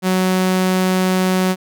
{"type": "tone", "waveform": "sawtooth", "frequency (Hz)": 185.7, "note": "F#3", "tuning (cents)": 7, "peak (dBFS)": -10, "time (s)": [0.02, 1.56], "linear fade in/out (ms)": 50, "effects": []}